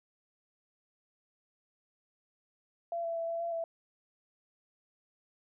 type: tone with pitch steps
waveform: sine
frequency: 680 / 669 / 665 / 670 / 679 / 664 Hz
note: F5 / E5 / E5 / E5 / F5 / E5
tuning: -46 / +25 / +15 / +28 / -49 / +12 cents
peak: -32 dBFS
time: 2.92-3.64 s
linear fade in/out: 2 ms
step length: 120 ms
effects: none